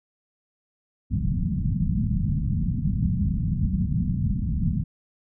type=low-pass noise; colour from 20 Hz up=white; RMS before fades=-24 dBFS; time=1.1-4.84 s; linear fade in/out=20 ms; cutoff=210 Hz; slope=48 dB/octave; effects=none